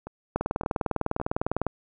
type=two click trains; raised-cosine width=1 ms; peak=-11 / -23 dBFS; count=27 / 3; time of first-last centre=0.36-1.667 / 0.07-1.2 s; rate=19.9 / 1.77 Hz; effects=none